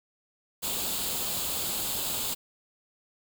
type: noise with comb filter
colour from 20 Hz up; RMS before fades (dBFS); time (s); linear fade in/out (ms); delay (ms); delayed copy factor
white; -31; 0.62-2.35; 20; 0.26; +0.6
effects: none